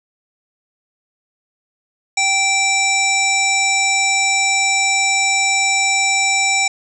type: harmonic tone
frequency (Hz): 779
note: G5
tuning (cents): -11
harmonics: 1 / 3 / 5 / 7 / 9 / 10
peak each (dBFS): -21 / -16 / -25 / -25 / -22 / -23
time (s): 2.17-6.68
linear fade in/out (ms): 5
effects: none